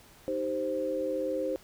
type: chord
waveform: sine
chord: C minor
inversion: first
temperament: equal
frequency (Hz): 311.1 / 392 / 523.3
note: Eb4 / G4 / C5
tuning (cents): 0 / 0 / 0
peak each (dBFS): -35 / -36 / -30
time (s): 0.28-1.56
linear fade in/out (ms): 0
effects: pink hiss -56 dBFS RMS until 1.63 s